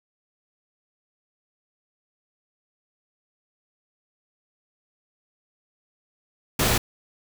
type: noise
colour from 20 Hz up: pink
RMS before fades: -21 dBFS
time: 6.59-6.78 s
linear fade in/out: 5 ms
effects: none